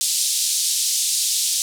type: band-pass noise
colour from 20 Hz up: white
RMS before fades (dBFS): -21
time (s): 0.01-1.62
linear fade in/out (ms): 0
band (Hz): 3700 to 9800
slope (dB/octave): 24
effects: none